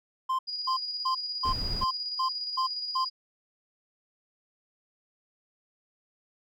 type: tone bursts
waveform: triangle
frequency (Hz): 1044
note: C6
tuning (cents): -4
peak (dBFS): -23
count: 8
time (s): 0.29-3.05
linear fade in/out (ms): 10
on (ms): 100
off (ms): 280
type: tone with tremolo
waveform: sine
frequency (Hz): 4889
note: D#8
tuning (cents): -31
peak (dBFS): -30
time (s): 0.47-3.1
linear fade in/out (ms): 20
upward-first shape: square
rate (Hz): 17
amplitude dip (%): 35
type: noise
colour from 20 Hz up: brown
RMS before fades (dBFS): -33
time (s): 1.45-1.84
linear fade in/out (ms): 2
effects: none